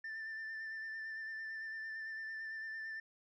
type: tone with vibrato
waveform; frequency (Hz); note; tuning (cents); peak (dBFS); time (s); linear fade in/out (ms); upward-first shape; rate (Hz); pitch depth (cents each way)
sine; 1777; A6; +17; -39; 0.04-3; 5; sine; 8.9; 22
effects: tanh soft clip ceiling -40 dBFS